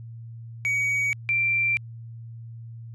triangle / sine tone pair in turn, 2257 / 2357 Hz, C#7 / D7, +31 / +6 cents, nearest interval minor second, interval 75 cents, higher second, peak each -20 dBFS, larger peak neither, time 0.65-1.13 / 1.29-1.77 s, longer neither, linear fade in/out 0 ms, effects added 115 Hz sine -37 dBFS peak until 2.94 s + resampled to 24000 Hz

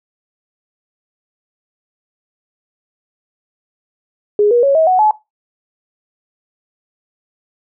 sine tone with pitch steps, 415.3 / 479.8 / 554.4 / 640.5 / 740 / 854.9 Hz, G#4 / A#4 / C#5 / E5 / F#5 / G#5, 0 / +50 / 0 / -50 / 0 / +50 cents, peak -8 dBFS, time 4.39-5.11 s, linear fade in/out 2 ms, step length 120 ms, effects noise-tail reverb RT60 0.2 s tail -17 dB re dry

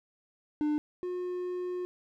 triangle tone pair in turn, 299.7 / 360.2 Hz, D4 / F#4, +35 / -46 cents, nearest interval minor third, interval 319 cents, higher second, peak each -24 / -30 dBFS, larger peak first, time 0.61-0.78 / 1.03-1.85 s, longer second, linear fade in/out 0 ms, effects none

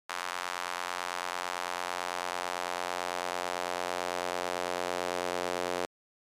sawtooth tone with high-pass filter sweep, 89 Hz, F2, 33 cents sharp, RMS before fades -34 dBFS, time 0.09-5.86 s, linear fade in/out 10 ms, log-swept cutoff 1100 to 490 Hz, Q 1.4, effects low-pass 10000 Hz 12 dB/octave + MP3 96 kbps

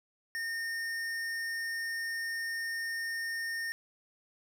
triangle tone with hard clipping, 1828 Hz, A#6, 34 cents flat, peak -35 dBFS, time 0.35-3.72 s, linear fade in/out 0 ms, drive 17 dB, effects none

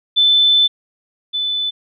sine tone pair in turn, 3520 / 3502 Hz, A7 / A7, 0 / -9 cents, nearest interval unison, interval 9 cents, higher first, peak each -9 / -17 dBFS, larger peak first, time 0.16-0.68 / 1.33-1.71 s, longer first, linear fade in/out 20 ms, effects none

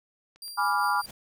click train, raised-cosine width 0.2 ms, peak -38 dBFS, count 6, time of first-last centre 0.36-0.962 s, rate 8.3 Hz
sawtooth tone with tremolo, 4742 Hz, D8, 16 cents sharp, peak -33 dBFS, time 0.42-1.06 s, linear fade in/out 2 ms, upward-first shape triangle, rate 5.1 Hz, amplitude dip 55%
sine chord, G# diminished seventh, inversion none, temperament equal, 830.6 / 987.8 / 1174.7 / 1396.9 Hz, G#5 / B5 / D6 / F6, 0 / 0 / 0 / 0 cents, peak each -28 dBFS, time 0.57-1.02 s, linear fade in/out 20 ms
pink noise with exponential growth, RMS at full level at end -41 dBFS, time 0.94-1.11 s, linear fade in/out 5 ms, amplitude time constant 35 ms
effects none

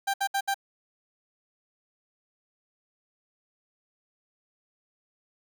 30% pulse tone bursts, 789 Hz, G5, 11 cents sharp, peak -22 dBFS, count 4, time 0.07-0.544 s, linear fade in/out 10 ms, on 69 ms, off 66 ms, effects none

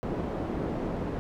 white low-pass noise, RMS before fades -32 dBFS, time 0.03-1.19 s, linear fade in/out 0 ms, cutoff 450 Hz, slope 12 dB/octave, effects none

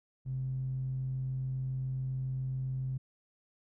square tone with band-pass filter, 43.65 Hz, F1, in tune, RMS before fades -35 dBFS, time 0.25-2.98 s, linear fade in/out 10 ms, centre 130 Hz, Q 9.9, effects none

